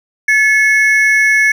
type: ring-modulated tone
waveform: triangle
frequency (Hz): 1955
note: B6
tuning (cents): -18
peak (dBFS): -3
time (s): 0.28-1.52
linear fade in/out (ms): 5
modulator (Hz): 236
effects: none